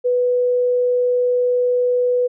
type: tone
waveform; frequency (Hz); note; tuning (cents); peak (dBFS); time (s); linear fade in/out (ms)
sine; 493.9; B4; 0; -14; 0.04-2.28; 20
effects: none